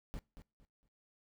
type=noise with echo; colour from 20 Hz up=brown; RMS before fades=-42 dBFS; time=0.14-0.19 s; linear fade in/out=0 ms; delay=230 ms; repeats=3; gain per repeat=-11 dB; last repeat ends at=0.88 s; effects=noise-tail reverb RT60 0.3 s tail -23 dB re dry